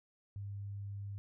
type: tone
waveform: sine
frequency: 100.4 Hz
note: G2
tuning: 42 cents sharp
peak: -40 dBFS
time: 0.36-1.18 s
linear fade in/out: 0 ms
effects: none